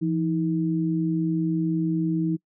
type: tone pair together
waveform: sine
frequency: 168.61 / 318.3 Hz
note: E3 / D#4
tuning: +39 / +39 cents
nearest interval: major seventh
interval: 1100 cents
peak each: -24 dBFS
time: 0.01-2.37 s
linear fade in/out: 20 ms
effects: noise-tail reverb RT60 0.1 s tail -25 dB re dry